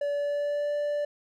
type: tone with pitch glide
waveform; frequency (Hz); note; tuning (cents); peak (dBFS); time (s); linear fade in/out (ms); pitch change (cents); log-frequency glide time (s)
triangle; 575 to 585.7; D5 to D5; -37 to -5; -24; 0.01-1.05; 5; +32; 0.12-0.74
effects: none